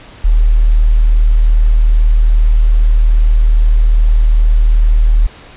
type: tone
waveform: sine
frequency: 38.78 Hz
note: D#1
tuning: 5 cents flat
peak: -5 dBFS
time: 0.24-5.27 s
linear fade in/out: 10 ms
effects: pink hiss -37 dBFS RMS until 5.56 s + resampled to 8000 Hz